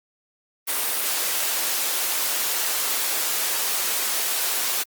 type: high-pass noise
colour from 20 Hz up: white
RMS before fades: -24 dBFS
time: 0.67-4.84 s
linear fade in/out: 20 ms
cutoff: 400 Hz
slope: 12 dB/octave
effects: Opus 32 kbps